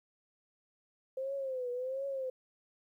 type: tone with vibrato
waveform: sine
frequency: 520 Hz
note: C5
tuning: 11 cents flat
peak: -34 dBFS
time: 1.17-2.3 s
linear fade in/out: 5 ms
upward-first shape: triangle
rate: 1.4 Hz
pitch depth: 120 cents each way
effects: 12-bit